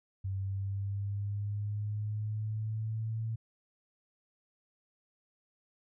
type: linear sweep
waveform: sine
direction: up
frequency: 96 to 112.7 Hz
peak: -32 dBFS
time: 0.24-3.36 s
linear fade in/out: 10 ms
effects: none